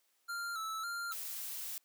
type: tone with vibrato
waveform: square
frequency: 1351 Hz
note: E6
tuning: 42 cents sharp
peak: -38 dBFS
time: 0.28-1.14 s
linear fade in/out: 20 ms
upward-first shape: square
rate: 1.8 Hz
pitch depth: 52 cents each way
type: noise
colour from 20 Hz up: blue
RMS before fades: -42 dBFS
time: 1.12-1.78 s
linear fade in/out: 0 ms
effects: white hiss -75 dBFS RMS until 1.84 s + high-pass 300 Hz 12 dB/octave